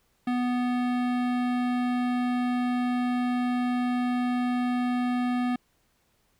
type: tone with hard clipping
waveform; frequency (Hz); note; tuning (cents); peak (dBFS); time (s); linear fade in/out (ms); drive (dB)
sine; 246.9; B3; 0; -26; 0.27-5.56; 5; 18
effects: pink hiss -69 dBFS RMS until 6.39 s